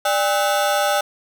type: ring-modulated tone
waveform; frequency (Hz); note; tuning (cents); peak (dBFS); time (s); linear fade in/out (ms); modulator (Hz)
30% pulse; 698.5; F5; 0; -11; 0.05-1.01; 5; 108
effects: none